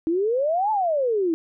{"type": "exponential two-way sweep", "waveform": "sine", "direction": "up then down", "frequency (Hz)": [315.1, 887, 315.1], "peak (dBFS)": -19, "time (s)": [0.07, 1.34], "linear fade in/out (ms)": 0, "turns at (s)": 0.71, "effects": []}